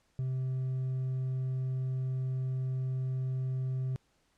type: tone with hard clipping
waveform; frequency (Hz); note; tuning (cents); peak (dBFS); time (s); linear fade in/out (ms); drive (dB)
sine; 130; C3; -11; -31; 0.19-3.96; 0; 2
effects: pink hiss -72 dBFS RMS until 4.37 s + low-pass 9000 Hz 12 dB/octave